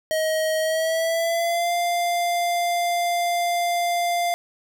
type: tone with pitch glide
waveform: square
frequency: 631 to 696.1 Hz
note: D#5 to F5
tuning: +24 to -6 cents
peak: -21 dBFS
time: 0.11-4.34 s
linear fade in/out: 0 ms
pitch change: +170 cents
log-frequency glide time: 0.6-1.73 s
effects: 9-bit